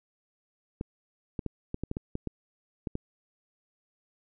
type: clicks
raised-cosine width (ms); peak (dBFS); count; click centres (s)
3; -19; 11; 0.811 / 1.392 / 1.463 / 1.744 / 1.836 / 1.914 / 1.969 / 2.154 / 2.273 / 2.872 / 2.954
effects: none